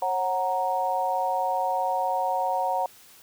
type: chord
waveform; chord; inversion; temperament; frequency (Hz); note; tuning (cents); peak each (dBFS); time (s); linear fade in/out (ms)
sine; F# major; second; equal with one note detuned; 543.3 / 740 / 932.3; C#5 / F#5 / A#5; -35 / 0 / 0; -30 / -26 / -27; 0.02-2.86; 2
effects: white hiss -52 dBFS RMS until 3.22 s